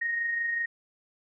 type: tone with amplitude modulation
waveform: sine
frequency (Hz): 1864.7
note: A#6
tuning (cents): 0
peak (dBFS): -25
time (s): 0.01-0.66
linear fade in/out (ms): 10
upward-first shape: sine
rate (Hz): 25.3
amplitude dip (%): 35
effects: none